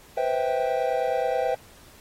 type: chord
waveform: triangle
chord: C major seventh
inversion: third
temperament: equal with one note detuned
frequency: 493.9 / 523.3 / 653.6 / 784 Hz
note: B4 / C5 / E5 / G5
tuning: 0 / 0 / -15 / 0 cents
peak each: -26 dBFS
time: 0.17-1.55 s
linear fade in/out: 5 ms
effects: pink hiss -52 dBFS RMS until 2 s + AAC 48 kbps